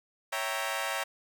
15% pulse chord, C# diminished seventh, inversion none, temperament equal, 554.4 / 659.3 / 784 / 932.3 Hz, C#5 / E5 / G5 / Bb5, 0 / 0 / 0 / 0 cents, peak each -30 dBFS, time 0.32-1.04 s, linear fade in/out 10 ms, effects none

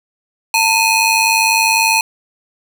sawtooth ring-modulated tone, 1696 Hz, G#6, 36 cents sharp, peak -4 dBFS, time 0.54-2.01 s, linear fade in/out 2 ms, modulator 798 Hz, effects none

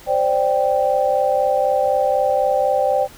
sine chord, C suspended second, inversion none, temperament equal, 523.3 / 587.3 / 784 Hz, C5 / D5 / G5, 0 / 0 / 0 cents, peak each -19 dBFS, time 0.06-3.08 s, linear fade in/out 50 ms, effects pink hiss -43 dBFS RMS until 3.17 s

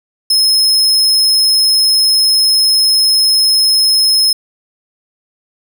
40% pulse tone, 5170 Hz, E8, 34 cents flat, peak -7 dBFS, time 0.3-4.33 s, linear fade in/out 5 ms, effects none

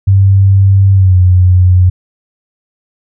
sine tone with pitch glide, 97.5 to 90.97 Hz, G2 to F#2, -9 to -29 cents, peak -3 dBFS, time 0.07-1.9 s, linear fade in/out 10 ms, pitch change -120 cents, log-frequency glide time 0.93-1.17 s, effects none

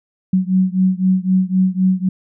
sine beating tone pair, 185 / 188.9 Hz, F#3 / F#3, 0 / +36 cents, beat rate 3.9 Hz, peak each -15 / -16 dBFS, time 0.33-2.09 s, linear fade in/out 5 ms, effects none

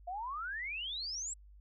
sine exponential sweep, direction up, 685 to 7902 Hz, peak -37 dBFS, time 0.07-1.34 s, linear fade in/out 10 ms, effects added 50 Hz sine -54 dBFS peak until 1.6 s

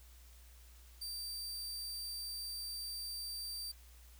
sawtooth tone, 4667 Hz, D8, 12 cents flat, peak -38 dBFS, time 1.01-3.72 s, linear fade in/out 10 ms, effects added 60 Hz sine -56 dBFS peak until 4.19 s + white hiss -64 dBFS RMS until 4.19 s

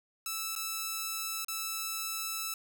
5% pulse tone with dropouts, 1315 Hz, E6, 5 cents flat, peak -22 dBFS, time 0.26-2.54 s, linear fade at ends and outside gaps 2 ms, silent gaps 0.553-0.561 / 1.447-1.483 s, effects none

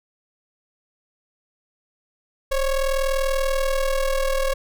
square ring-modulated tone, 277.2 Hz, C#4, in tune, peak -17 dBFS, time 2.51-4.54 s, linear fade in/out 10 ms, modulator 257 Hz, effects none

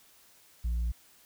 sine tone with tanh clipping, 58.27 Hz, A#1, in tune, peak -28 dBFS, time 0.64-0.92 s, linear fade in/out 10 ms, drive 2 dB, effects white hiss -60 dBFS RMS until 1.25 s

